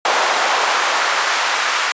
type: noise with high-pass filter sweep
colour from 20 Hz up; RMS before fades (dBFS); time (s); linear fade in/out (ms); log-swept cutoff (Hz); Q
brown; -17; 0.05-1.92; 2; 790 to 1400; 1.1
effects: high-pass 400 Hz 12 dB/octave + resampled to 16000 Hz